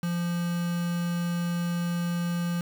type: tone with quantisation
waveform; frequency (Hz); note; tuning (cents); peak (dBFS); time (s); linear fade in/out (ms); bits
triangle; 172.9; F3; -17; -24; 0.03-2.61; 2; 6
effects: none